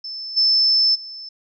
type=tone with level steps; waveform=sine; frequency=5274 Hz; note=E8; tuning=in tune; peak=-28 / -13 / -32 dBFS; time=0.04-1.29 s; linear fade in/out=5 ms; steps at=0.36 / 0.94 s; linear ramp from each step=20 ms; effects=none